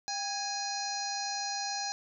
harmonic tone with a mistuned harmonic, 830.6 Hz, G#5, in tune, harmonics 1 / 2 / 3 / 5 / 6 / 7 / 8, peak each -36 / -43 / -47 / -38 / -42 / -41 / -43 dBFS, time 0.08-1.92 s, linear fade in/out 0 ms, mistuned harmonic 1, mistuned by -74 cents, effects none

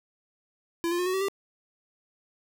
square tone with pitch steps, 337.6 / 348.3 / 359.3 / 370.7 / 382.5 / 394.6 Hz, E4 / F4 / F4 / F#4 / G4 / G4, +41 / -5 / +49 / +3 / -42 / +11 cents, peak -26 dBFS, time 0.84-1.284 s, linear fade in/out 0 ms, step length 74 ms, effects none

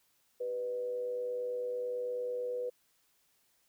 sine tone with frequency modulation, 493.9 Hz, B4, in tune, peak -33 dBFS, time 0.4-2.7 s, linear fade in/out 10 ms, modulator 109 Hz, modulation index 0.32, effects white hiss -72 dBFS RMS until 3.68 s

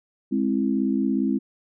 sine chord, Ab augmented, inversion none, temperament equal with one note detuned, 207.7 / 264.7 / 329.6 Hz, Ab3 / C4 / E4, 0 / +20 / 0 cents, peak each -24 / -23 / -27 dBFS, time 0.31-1.39 s, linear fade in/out 20 ms, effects none

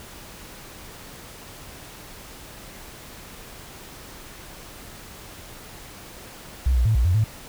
sine tone with pitch steps, 64.2 / 60.4 / 110.1 / 59.7 / 88.8 / 108.9 Hz, C2 / B1 / A2 / A#1 / F2 / A2, -32 / -38 / +2 / +42 / +29 / -17 cents, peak -16 dBFS, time 6.66-7.242 s, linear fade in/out 5 ms, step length 97 ms, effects pink hiss -42 dBFS RMS until 7.48 s

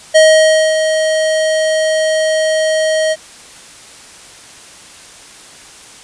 square tone with ADSR envelope, 630 Hz, D#5, 21 cents sharp, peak -4 dBFS, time 0.14-3.16 s, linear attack 19 ms, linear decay 580 ms, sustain -8 dB, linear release 41 ms, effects white hiss -37 dBFS RMS until 6.03 s + resampled to 22050 Hz

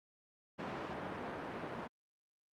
pink band-pass noise, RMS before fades -43 dBFS, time 0.58-1.88 s, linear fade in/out 20 ms, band 190 to 1600 Hz, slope 12 dB/octave, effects Opus 48 kbps

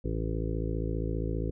harmonic tone, 55 Hz, A1, in tune, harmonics 1 / 2 / 3 / 5 / 6 / 7 / 8 / 9, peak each -32 / -35 / -37 / -39 / -40 / -40 / -41 / -42 dBFS, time 0.04-1.51 s, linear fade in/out 10 ms, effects none

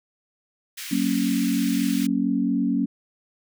pink high-pass noise, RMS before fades -35 dBFS, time 0.77-2.07 s, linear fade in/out 10 ms, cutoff 1800 Hz, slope 24 dB/octave
sine chord, F# major, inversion none, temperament equal with one note detuned, 188.12 / 233.1 / 277.2 Hz, F#3 / A#3 / C#4, +29 / 0 / 0 cents, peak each -26 / -24 / -23 dBFS, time 0.91-2.86 s, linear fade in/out 10 ms
effects none

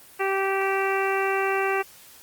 harmonic tone, 388.6 Hz, G4, 15 cents flat, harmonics 1 / 2 / 3 / 4 / 5 / 6 / 7, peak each -25 / -28 / -30 / -31 / -32 / -33 / -33 dBFS, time 0.19-1.83 s, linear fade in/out 20 ms, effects white hiss -49 dBFS RMS until 2.22 s + Opus 32 kbps

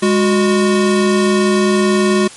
square tone pair together, 205.4 / 366 Hz, G#3 / F#4, -19 / -19 cents, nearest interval minor seventh, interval 1000 cents, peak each -14 dBFS, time 0.02-2.28 s, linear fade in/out 10 ms, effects white hiss -36 dBFS RMS until 2.36 s + MP3 48 kbps

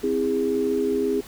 sine chord, C augmented, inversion none, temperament just, 261.6 / 327 / 408.8 Hz, C4 / E4 / G#4, 0 / -14 / -27 cents, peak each -26 / -28 / -22 dBFS, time 0.03-1.21 s, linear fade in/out 10 ms, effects pink hiss -44 dBFS RMS until 1.27 s

